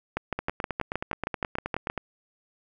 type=two click trains; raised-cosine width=0.5 ms; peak=-12 / -14 dBFS; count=12 / 16; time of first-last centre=0.17-1.9 / 0.39-1.977 s; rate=6.36 / 9.45 Hz; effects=none